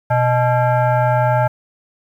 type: tone with frequency modulation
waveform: sine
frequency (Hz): 123.47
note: B2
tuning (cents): 0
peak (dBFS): -12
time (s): 0.1-1.48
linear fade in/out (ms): 10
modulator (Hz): 742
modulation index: 1.3
effects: 8-bit